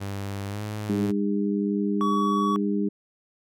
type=tone with pitch glide; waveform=sawtooth; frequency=99.4 to 105.92 Hz; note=G2 to G#2; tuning=+25 to +35 cents; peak=-26 dBFS; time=0-1.12 s; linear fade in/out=20 ms; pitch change=+110 cents; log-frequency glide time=0.48-0.63 s
type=harmonic tone; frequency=101.3 Hz; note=G#2; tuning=43 cents flat; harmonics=2 / 3 / 4; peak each=-24 / -28 / -30 dBFS; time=0.89-2.89 s; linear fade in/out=10 ms
type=tone; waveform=triangle; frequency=1129 Hz; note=C#6; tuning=31 cents sharp; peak=-22 dBFS; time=2.01-2.56 s; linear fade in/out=0 ms
effects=none